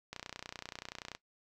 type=click train; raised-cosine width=0.2 ms; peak=-24 dBFS; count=32; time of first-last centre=0.13-1.15 s; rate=30.4 Hz; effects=noise-tail reverb RT60 0.1 s tail -18 dB re dry